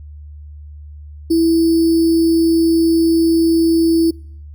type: tone with sample-and-hold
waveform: sine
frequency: 329.6 Hz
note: E4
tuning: in tune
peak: -10 dBFS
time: 1.3-4.11 s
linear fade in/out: 10 ms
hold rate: 4900 Hz
effects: noise-tail reverb RT60 0.6 s tail -26 dB re dry + added 74 Hz sine -32 dBFS peak until 4.54 s